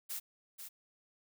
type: noise with echo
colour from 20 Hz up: blue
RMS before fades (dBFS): -40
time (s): 0.09-0.2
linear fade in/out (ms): 20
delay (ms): 490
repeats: 1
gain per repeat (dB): -7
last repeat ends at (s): 0.69
effects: none